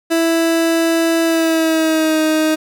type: tone with pitch glide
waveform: 30% pulse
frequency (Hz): 330 to 312.6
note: E4 to D#4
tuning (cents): +2 to +8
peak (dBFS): -10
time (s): 0.1-2.56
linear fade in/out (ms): 20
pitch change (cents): -94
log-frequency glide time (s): 1.24-2.21
effects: none